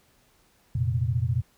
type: chord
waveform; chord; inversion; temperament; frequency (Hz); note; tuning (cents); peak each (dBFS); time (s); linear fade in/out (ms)
sine; F suspended fourth; none; equal; 87.31 / 116.54 / 130.81; F2 / Bb2 / C3; 0 / 0 / 0; -29 / -25 / -28; 0.75-1.42; 5
effects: pink hiss -63 dBFS RMS until 1.57 s